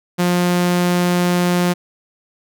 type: tone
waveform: sawtooth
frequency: 177.1 Hz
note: F3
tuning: 24 cents sharp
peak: -10 dBFS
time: 0.18-1.74 s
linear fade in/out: 20 ms
effects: none